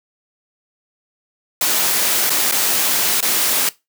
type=noise with dropouts; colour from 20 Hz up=white; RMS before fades=-17 dBFS; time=1.61-3.69 s; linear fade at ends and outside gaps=2 ms; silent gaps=2.296-2.303 / 2.513-2.522 / 3.206-3.226 s; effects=noise-tail reverb RT60 0.2 s tail -19 dB re dry + high-pass 200 Hz 12 dB/octave